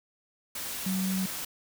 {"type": "tone in noise", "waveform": "sine", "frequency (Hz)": 189, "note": "F#3", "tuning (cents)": 37, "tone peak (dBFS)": -27, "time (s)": [0.86, 1.26], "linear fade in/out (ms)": 5, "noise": "white", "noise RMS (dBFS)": -36, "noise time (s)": [0.55, 1.45], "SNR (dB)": 6, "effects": []}